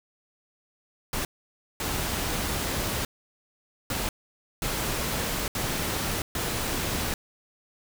pink noise bursts at uneven times, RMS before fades -29 dBFS, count 6, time 1.13-1.25 / 1.8-3.05 / 3.9-4.09 / 4.62-5.48 / 5.55-6.22 / 6.35-7.14 s, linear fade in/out 2 ms, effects none

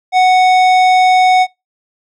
sine tone with tanh clipping, 740 Hz, F#5, in tune, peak -8 dBFS, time 0.12-1.47 s, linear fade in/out 50 ms, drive 14 dB, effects noise-tail reverb RT60 0.2 s tail -24 dB re dry

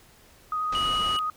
sine tone with vibrato, 1248 Hz, D#6, 5 cents sharp, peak -25 dBFS, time 0.52-1.3 s, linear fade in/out 2 ms, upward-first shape sine, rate 12 Hz, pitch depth 11 cents each way
pink low-pass noise, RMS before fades -37 dBFS, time 0.72-1.17 s, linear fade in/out 5 ms, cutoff 6800 Hz, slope 24 dB/octave
triangle tone, 2921 Hz, F#7, 23 cents flat, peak -25 dBFS, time 0.75-1.19 s, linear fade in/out 0 ms
effects pink hiss -55 dBFS RMS until 1.36 s

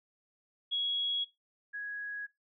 sine tone pair in turn, 3328 / 1664 Hz, G#7 / G#6, +3 / +3 cents, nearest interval octave, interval 1200 cents, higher first, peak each -29 / -36 dBFS, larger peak first, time 0.71-1.25 / 1.73-2.27 s, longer neither, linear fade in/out 20 ms, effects noise-tail reverb RT60 0.2 s tail -19 dB re dry

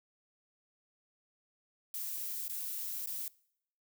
violet noise with dropouts, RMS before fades -39 dBFS, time 1.94-3.28 s, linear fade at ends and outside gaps 1 ms, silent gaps 2.481-2.496 / 3.06-3.072 s, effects noise-tail reverb RT60 0.7 s tail -23 dB re dry

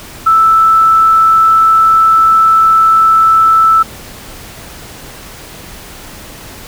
sine tone, 1318.5 Hz, E6, in tune, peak -4 dBFS, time 0.26-3.83 s, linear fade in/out 10 ms, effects pink hiss -31 dBFS RMS until 6.67 s

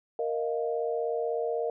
sine chord, Bb suspended fourth, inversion none, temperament equal, 466.2 / 622.3 / 698.5 Hz, Bb4 / Eb5 / F5, 0 / 0 / 0 cents, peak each -29 / -33 / -35 dBFS, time 0.19-1.7 s, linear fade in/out 2 ms, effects none

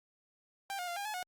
sawtooth tone with pitch steps, 790 / 715 / 695 / 806 / 853 / 727 Hz, G5 / F5 / F5 / G5 / G#5 / F#5, +13 / +41 / -9 / +48 / +46 / -31 cents, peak -33 dBFS, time 0.7-1.228 s, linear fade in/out 0 ms, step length 88 ms, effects Opus 48 kbps

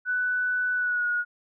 sine tone with pitch glide, 1491 to 1447.7 Hz, F#6 to F#6, +13 to -38 cents, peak -23 dBFS, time 0.05-1.25 s, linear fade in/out 50 ms, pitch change -51 cents, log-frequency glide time 0.74-1.07 s, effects none

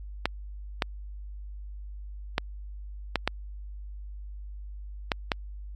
clicks, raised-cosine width 0.3 ms, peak -7 dBFS, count 7, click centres 0.256 / 0.822 / 2.381 / 3.157 / 3.276 / 5.118 / 5.318 s, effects added 50 Hz sine -37 dBFS peak until 5.75 s + MP3 64 kbps

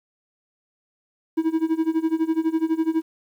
triangle tone with tremolo, 322.2 Hz, E4, 39 cents flat, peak -14 dBFS, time 1.37-3.02 s, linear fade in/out 10 ms, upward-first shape sine, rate 12 Hz, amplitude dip 90%, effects 9-bit

